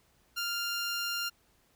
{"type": "tone", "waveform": "15% pulse", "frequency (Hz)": 1396.9, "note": "F6", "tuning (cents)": 0, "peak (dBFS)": -25, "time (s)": [0.36, 1.3], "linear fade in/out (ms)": 20, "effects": ["pink hiss -68 dBFS RMS until 1.75 s"]}